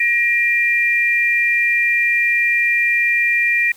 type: tone pair together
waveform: sine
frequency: 1894.6 / 2387 Hz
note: A#6 / D7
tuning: +28 / +28 cents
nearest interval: major third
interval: 400 cents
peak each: -16 dBFS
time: 0-3.72 s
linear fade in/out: 5 ms
effects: white hiss -47 dBFS RMS until 3.76 s